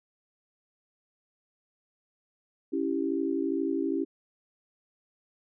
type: chord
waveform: sine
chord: C# diminished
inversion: none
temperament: equal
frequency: 277.2 / 329.6 / 392 Hz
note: C#4 / E4 / G4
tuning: 0 / 0 / 0 cents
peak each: -30 / -30 / -32 dBFS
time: 2.72-4.05 s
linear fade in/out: 20 ms
effects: none